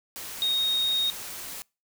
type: tone in noise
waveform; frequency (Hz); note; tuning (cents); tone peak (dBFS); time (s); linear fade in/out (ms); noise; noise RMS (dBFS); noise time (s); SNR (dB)
sine; 3729; A#7; 0; -22; 0.42-1.1; 0; white; -38; 0.16-1.62; +13
effects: noise-tail reverb RT60 0.3 s tail -26 dB re dry